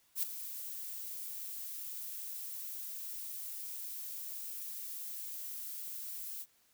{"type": "noise with ADSR envelope", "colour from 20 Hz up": "violet", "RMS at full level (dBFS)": -31, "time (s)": [0.15, 6.46], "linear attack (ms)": 76, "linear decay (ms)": 11, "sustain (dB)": -12, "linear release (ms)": 50, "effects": ["white hiss -70 dBFS RMS until 6.73 s"]}